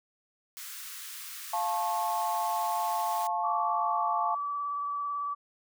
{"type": "high-pass noise", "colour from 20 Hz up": "white", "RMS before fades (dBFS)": -42, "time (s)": [0.57, 3.27], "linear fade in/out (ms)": 0, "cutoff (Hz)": 1100, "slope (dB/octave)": 48}
{"type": "chord", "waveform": "sine", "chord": "F augmented", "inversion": "none", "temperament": "just", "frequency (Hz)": [698.5, 873.1, 1091.3], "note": ["F5", "A5", "C#6"], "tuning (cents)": [0, -14, -27], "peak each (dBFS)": [-32, -30, -34], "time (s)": [1.53, 4.35], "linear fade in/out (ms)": 5}
{"type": "tone with vibrato", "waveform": "sine", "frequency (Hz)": 1152, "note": "D6", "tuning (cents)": -34, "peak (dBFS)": -30, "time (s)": [3.43, 5.35], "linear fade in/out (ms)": 20, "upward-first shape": "sine", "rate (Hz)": 18, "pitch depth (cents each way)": 16}
{"effects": []}